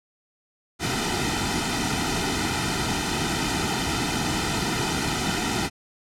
pink noise with comb filter, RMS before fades -25 dBFS, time 0.79-5.7 s, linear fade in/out 50 ms, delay 1.8 ms, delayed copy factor -0.8, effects low-pass 8000 Hz 12 dB/octave

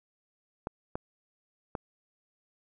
clicks, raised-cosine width 1 ms, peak -19 dBFS, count 3, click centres 0.671 / 0.955 / 1.752 s, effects none

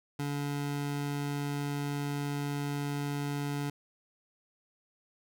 25% pulse tone, 143.5 Hz, D3, 40 cents flat, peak -28 dBFS, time 0.19-3.7 s, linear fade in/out 5 ms, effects none

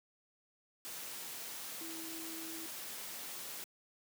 sine tone in noise, 325.7 Hz, E4, 21 cents flat, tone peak -47 dBFS, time 1.81-2.66 s, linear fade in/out 0 ms, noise white, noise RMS -45 dBFS, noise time 0.85-3.64 s, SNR -5 dB, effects high-pass 150 Hz 12 dB/octave

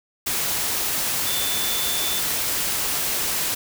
sine tone in noise, 3520 Hz, A7, in tune, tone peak -28 dBFS, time 1.26-2.2 s, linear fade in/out 10 ms, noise white, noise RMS -24 dBFS, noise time 0.26-3.55 s, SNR -7 dB, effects none

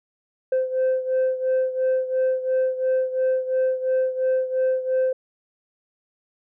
sine beating tone pair, 517 / 519.9 Hz, C5 / C5, -21 / -11 cents, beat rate 2.9 Hz, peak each -19 / -23 dBFS, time 0.52-5.13 s, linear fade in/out 5 ms, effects tanh soft clip ceiling -16 dBFS

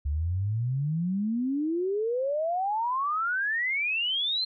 sine exponential sweep, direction up, 69.3 to 4203 Hz, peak -25 dBFS, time 0.05-4.45 s, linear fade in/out 10 ms, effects none

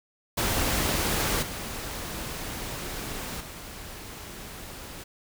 pink noise with level steps, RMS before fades -26 / -35 / -41 dBFS, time 0.37-5.04 s, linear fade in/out 10 ms, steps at 1.42 / 3.4 s, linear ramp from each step 10 ms, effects none

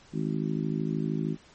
harmonic tone, 53.1 Hz, G#1, 39 cents sharp, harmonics 3 / 4 / 5 / 6 / 7, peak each -30 / -32 / -34 / -36 / -37 dBFS, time 0.12-1.37 s, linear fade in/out 50 ms, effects pink hiss -56 dBFS RMS until 1.54 s + MP3 32 kbps

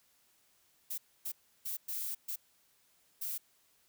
violet noise bursts at uneven times, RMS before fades -38 dBFS, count 6, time 0.9-0.98 / 1.25-1.32 / 1.65-1.77 / 1.88-2.15 / 2.28-2.36 / 3.21-3.38 s, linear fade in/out 10 ms, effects white hiss -70 dBFS RMS until 3.88 s

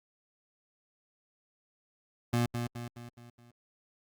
25% pulse tone with echo, 119.5 Hz, A#2, 43 cents sharp, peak -22 dBFS, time 2.33-2.46 s, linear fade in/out 5 ms, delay 210 ms, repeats 5, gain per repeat -6 dB, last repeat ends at 3.51 s, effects Opus 48 kbps

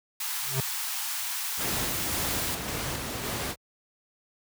white high-pass noise, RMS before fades -32 dBFS, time 0.2-2.55 s, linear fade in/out 5 ms, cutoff 760 Hz, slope 48 dB/octave
square tone with exponential growth, 132.8 Hz, C3, 26 cents sharp, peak -23 dBFS, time 0.42-0.6 s, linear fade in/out 0 ms, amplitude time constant 39 ms
pink noise with tremolo, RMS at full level -31 dBFS, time 1.57-3.56 s, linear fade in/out 50 ms, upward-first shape square, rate 1.8 Hz, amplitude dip 25%
effects high-pass 60 Hz 12 dB/octave

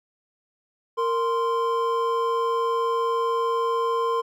triangle tone pair together, 462.5 / 1042.2 Hz, A#4 / C6, -14 / -7 cents, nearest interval octave + major second, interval 1407 cents, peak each -22 dBFS, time 0.97-4.22 s, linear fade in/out 20 ms, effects none

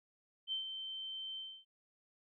sine tone with ADSR envelope, 3104 Hz, G7, 18 cents flat, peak -34 dBFS, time 0.47-1.65 s, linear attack 51 ms, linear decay 120 ms, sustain -7 dB, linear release 280 ms, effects none

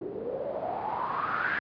white noise with low-pass filter sweep, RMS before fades -32 dBFS, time 0.01-1.59 s, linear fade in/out 5 ms, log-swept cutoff 370 to 1700 Hz, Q 7.5, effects high-pass 100 Hz 12 dB/octave + resampled to 11025 Hz

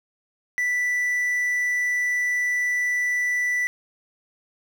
triangle tone with quantisation, 1974 Hz, B6, 1 cent flat, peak -19 dBFS, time 0.58-3.67 s, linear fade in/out 0 ms, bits 8, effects none

